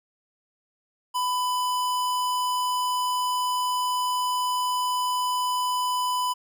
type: tone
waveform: square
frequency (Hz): 998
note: B5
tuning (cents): +18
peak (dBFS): -24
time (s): 1.14-6.34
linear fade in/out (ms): 20
effects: none